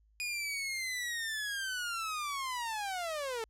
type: linear sweep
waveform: sawtooth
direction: down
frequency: 2469 to 434.2 Hz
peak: -31 dBFS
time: 0.2-3.44 s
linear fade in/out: 0 ms
effects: added 53 Hz sine -64 dBFS peak until 3.49 s + low-pass 12000 Hz 12 dB/octave